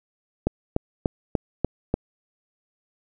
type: click train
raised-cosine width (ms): 2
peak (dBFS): -7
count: 6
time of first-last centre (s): 0.47-1.941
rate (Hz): 3.4
effects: none